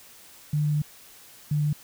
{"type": "tone pair in turn", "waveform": "sine", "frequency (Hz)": [149.2, 148.52], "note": ["D3", "D3"], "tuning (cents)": [28, 20], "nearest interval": "unison", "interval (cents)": 8, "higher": "first", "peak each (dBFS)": -21, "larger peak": "neither", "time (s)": [[0.53, 0.82], [1.51, 1.73]], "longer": "first", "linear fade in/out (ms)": 5, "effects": ["white hiss -50 dBFS RMS until 1.83 s"]}